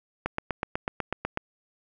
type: click train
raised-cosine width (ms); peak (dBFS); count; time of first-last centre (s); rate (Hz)
0.5; -12; 10; 0.26-1.374; 8.08
effects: none